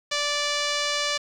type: tone with low-pass filter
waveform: 5% pulse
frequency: 584 Hz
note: D5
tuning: 10 cents flat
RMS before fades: -26 dBFS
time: 0.11-1.18 s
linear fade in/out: 10 ms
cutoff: 5700 Hz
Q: 0.86
effects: 8-bit